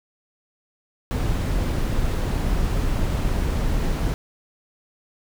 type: noise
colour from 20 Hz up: brown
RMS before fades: -22 dBFS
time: 1.11-4.14 s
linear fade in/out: 0 ms
effects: none